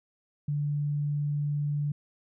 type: tone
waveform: sine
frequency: 146.2 Hz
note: D3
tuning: 7 cents flat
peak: -26 dBFS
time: 0.48-1.92 s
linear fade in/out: 5 ms
effects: none